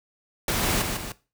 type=noise with echo; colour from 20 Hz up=pink; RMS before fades=-25 dBFS; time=0.48-0.82 s; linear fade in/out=2 ms; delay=150 ms; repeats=2; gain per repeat=-5 dB; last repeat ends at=1.12 s; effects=noise-tail reverb RT60 0.3 s tail -18 dB re dry